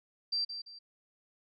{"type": "tone with echo", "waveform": "sine", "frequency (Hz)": 4700, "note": "D8", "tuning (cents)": 1, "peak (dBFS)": -29, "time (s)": [0.32, 0.45], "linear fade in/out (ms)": 10, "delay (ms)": 170, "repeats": 2, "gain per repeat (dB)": -9, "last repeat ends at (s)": 0.79, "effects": []}